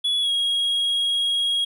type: tone with pitch glide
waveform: triangle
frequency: 3394 to 3292 Hz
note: G#7 to G#7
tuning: +37 to -16 cents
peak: -18 dBFS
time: 0.04-1.65 s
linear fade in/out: 10 ms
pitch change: -53 cents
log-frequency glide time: 0.21-0.3 s
effects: none